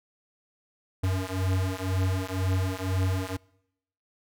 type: beating tone pair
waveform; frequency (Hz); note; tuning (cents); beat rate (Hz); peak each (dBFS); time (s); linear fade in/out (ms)
square; 92.8 / 94.8; F#2 / F#2; +6 / +43; 2; -29; 1.03-3.37; 10
effects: noise-tail reverb RT60 0.8 s tail -25 dB re dry